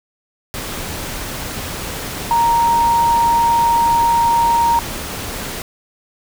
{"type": "tone in noise", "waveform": "sine", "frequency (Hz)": 932.3, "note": "A#5", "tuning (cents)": 0, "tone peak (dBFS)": -11, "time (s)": [2.31, 4.79], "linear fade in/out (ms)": 0, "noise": "pink", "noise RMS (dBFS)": -26, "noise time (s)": [0.54, 5.62], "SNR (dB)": 12, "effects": []}